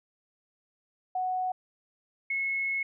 sine tone pair in turn, 740 / 2183 Hz, F#5 / C#7, 0 / -27 cents, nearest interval octave + perfect fifth, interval 1873 cents, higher second, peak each -27 dBFS, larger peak neither, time 1.15-1.52 / 2.3-2.83 s, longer second, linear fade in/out 5 ms, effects none

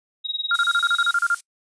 sine tone with tremolo, 3800 Hz, A#7, 33 cents sharp, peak -21 dBFS, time 0.24-1.12 s, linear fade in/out 20 ms, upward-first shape sine, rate 20 Hz, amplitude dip 90%
sine tone bursts, 1396.9 Hz, F6, in tune, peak -16 dBFS, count 11, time 0.51-1.346 s, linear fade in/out 2 ms, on 46 ms, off 33 ms
violet noise, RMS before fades -31 dBFS, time 0.54-1.41 s, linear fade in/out 10 ms
effects noise-tail reverb RT60 0.1 s tail -24 dB re dry + resampled to 22050 Hz

